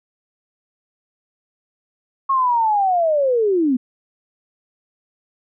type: linear sweep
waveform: sine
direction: down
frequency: 1097 to 239.4 Hz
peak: -14 dBFS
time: 2.29-3.77 s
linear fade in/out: 10 ms
effects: none